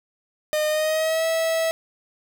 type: tone with pitch glide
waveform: 45% pulse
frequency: 611 to 651.1 Hz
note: D#5 to E5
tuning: -32 to -22 cents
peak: -20 dBFS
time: 0.53-1.71 s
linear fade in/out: 0 ms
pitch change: +110 cents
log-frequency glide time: 0.68-1.26 s
effects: none